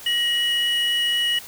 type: tone pair together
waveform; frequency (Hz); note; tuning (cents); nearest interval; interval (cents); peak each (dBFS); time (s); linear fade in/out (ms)
triangle; 1888.4 / 2924; A#6 / F#7; +22 / -21; minor sixth; 757; -25 / -18; 0.06-1.39; 5
effects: white hiss -40 dBFS RMS until 1.47 s